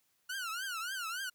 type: tone with vibrato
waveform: sawtooth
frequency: 1438 Hz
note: F#6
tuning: 50 cents flat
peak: -33 dBFS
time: 0.29-1.3 s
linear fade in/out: 10 ms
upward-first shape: triangle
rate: 3.5 Hz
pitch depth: 210 cents each way
effects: white hiss -75 dBFS RMS until 1.34 s + high-pass 60 Hz 12 dB/octave